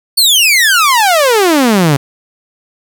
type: exponential sweep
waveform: sawtooth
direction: down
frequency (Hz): 4546 to 133.1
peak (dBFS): -3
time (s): 0.17-1.97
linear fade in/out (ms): 10
effects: none